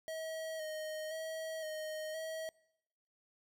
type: tone with vibrato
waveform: square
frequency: 631 Hz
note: D#5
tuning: 24 cents sharp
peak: -40 dBFS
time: 0.08-2.49 s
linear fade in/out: 0 ms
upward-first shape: square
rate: 0.97 Hz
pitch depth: 25 cents each way
effects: noise-tail reverb RT60 0.9 s tail -24 dB re dry